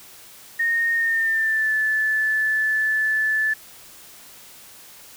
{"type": "tone with pitch glide", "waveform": "sine", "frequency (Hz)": [1847, 1743.3], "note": ["A#6", "A6"], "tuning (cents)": [-16, -17], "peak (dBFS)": -18, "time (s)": [0.59, 3.54], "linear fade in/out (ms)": 10, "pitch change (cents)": -101, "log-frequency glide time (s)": [0.94, 1.74], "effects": ["white hiss -45 dBFS RMS until 5.16 s"]}